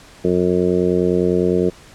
harmonic tone, 89.9 Hz, F#2, 49 cents flat, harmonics 1 / 2 / 3 / 4 / 5 / 6 / 7, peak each -29 / -20 / -24 / -18 / -19 / -28 / -29 dBFS, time 0.24-1.7 s, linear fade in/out 10 ms, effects pink hiss -44 dBFS RMS until 1.94 s + low-pass 9000 Hz 12 dB/octave

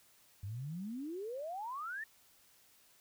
sine exponential sweep, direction up, 93.8 to 1845 Hz, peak -39 dBFS, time 0.43-2.04 s, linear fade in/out 5 ms, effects white hiss -66 dBFS RMS until 3 s

